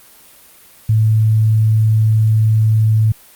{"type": "tone", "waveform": "sine", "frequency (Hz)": 109.6, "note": "A2", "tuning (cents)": -6, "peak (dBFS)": -9, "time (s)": [0.89, 3.12], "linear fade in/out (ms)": 5, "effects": ["white hiss -44 dBFS RMS until 3.35 s", "Opus 32 kbps"]}